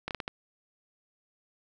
slowing click train, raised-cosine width 0.3 ms, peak -17 dBFS, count 5, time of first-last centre 0.08-0.279 s, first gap 28 ms, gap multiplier 1.4, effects none

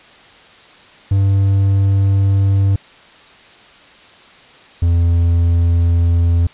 triangle tone pair in turn, 98 / 85.16 Hz, G2 / F2, 0 / -43 cents, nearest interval major second, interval 243 cents, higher first, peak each -8 dBFS, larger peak neither, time 1.11-2.76 / 4.82-6.47 s, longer neither, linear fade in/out 5 ms, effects white hiss -43 dBFS RMS until 6.53 s + resampled to 8000 Hz

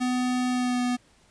square tone with pitch glide, 250.5 to 246.8 Hz, B3 to B3, +25 to -1 cents, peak -24 dBFS, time 0-0.97 s, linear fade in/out 20 ms, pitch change -26 cents, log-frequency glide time 0.5-0.81 s, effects pink hiss -60 dBFS RMS until 1.3 s + resampled to 22050 Hz

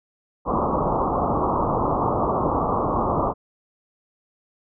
white low-pass noise, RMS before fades -22 dBFS, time 0.45-3.34 s, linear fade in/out 50 ms, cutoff 1200 Hz, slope 96 dB/octave, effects none

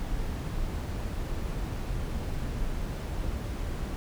brown noise, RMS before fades -32 dBFS, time 0-3.96 s, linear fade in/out 0 ms, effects none

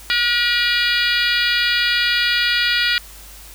harmonic tone, 480 Hz, B4, 49 cents flat, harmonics 3 / 4 / 5 / 6 / 7 / 8 / 9 / 10, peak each -21 / -22 / -23 / -24 / -24 / -25 / -26 / -26 dBFS, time 0.1-2.98 s, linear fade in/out 0 ms, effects added 50 Hz sine -41 dBFS peak until 3.54 s + white hiss -41 dBFS RMS until 3.54 s

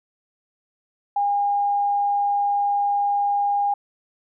sine tone, 811 Hz, G#5, 41 cents flat, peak -18 dBFS, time 1.16-3.74 s, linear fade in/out 5 ms, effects none

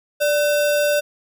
sine tone with sample-and-hold, 587.3 Hz, D5, in tune, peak -15 dBFS, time 0.2-1.01 s, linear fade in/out 20 ms, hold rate 2100 Hz, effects none

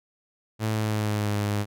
sawtooth tone with pitch glide, 109.4 to 103.32 Hz, A2 to G#2, -9 to -8 cents, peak -20 dBFS, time 0.59-1.66 s, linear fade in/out 50 ms, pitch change -99 cents, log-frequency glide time 0.69-1.35 s, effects none

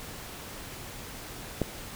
click, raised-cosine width 2 ms, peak -12 dBFS, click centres 1.617 s, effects pink hiss -42 dBFS RMS until 1.95 s

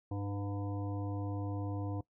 harmonic tone with a mistuned harmonic, 100 Hz, G2, 35 cents sharp, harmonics 1 / 3 / 5 / 7 / 9 / 10, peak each -36 / -40 / -47 / -49 / -52 / -54 dBFS, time 0.11-2.01 s, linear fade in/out 5 ms, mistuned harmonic 7, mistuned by +41 cents, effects noise-tail reverb RT60 0.1 s tail -20 dB re dry

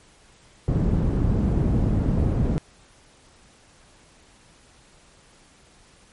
white low-pass noise, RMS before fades -21 dBFS, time 0.68-2.58 s, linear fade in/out 0 ms, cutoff 170 Hz, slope 12 dB/octave, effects pink hiss -54 dBFS RMS until 6.12 s + MP3 48 kbps

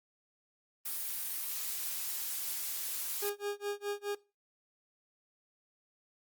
blue noise, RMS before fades -37 dBFS, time 0.85-3.3 s, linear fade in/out 10 ms
40% pulse tone with tremolo, 408.5 Hz, G#4, 29 cents flat, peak -32 dBFS, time 3.22-4.15 s, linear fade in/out 5 ms, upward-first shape sine, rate 4.8 Hz, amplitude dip 100%
effects noise-tail reverb RT60 0.3 s tail -21 dB re dry + Opus 32 kbps

